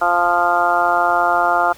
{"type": "harmonic tone", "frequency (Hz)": 174.61, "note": "F3", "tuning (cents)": 0, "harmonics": [2, 3, 4, 5, 6, 7, 8], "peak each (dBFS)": [-28, -26, -17, -20, -24, -20, -20], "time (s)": [0.01, 1.73], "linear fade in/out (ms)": 10, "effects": ["pink hiss -43 dBFS RMS until 1.77 s"]}